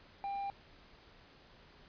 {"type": "tone with quantisation", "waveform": "triangle", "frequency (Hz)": 796, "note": "G5", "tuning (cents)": 26, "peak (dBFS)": -34, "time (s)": [0.24, 0.5], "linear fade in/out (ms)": 0, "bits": 10, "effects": ["pink hiss -60 dBFS RMS until 1.88 s", "resampled to 11025 Hz"]}